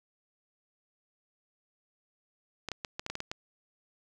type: clicks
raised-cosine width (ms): 0.2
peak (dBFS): -18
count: 9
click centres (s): 2.687 / 2.717 / 2.848 / 2.995 / 3.064 / 3.1 / 3.154 / 3.204 / 3.315
effects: none